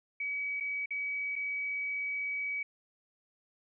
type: tone with dropouts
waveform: sine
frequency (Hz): 2274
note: C#7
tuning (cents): +44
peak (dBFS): -32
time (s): 0.2-2.63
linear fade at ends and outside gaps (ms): 5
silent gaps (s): 0.601-0.606 / 0.859-0.906 / 1.356-1.361
effects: none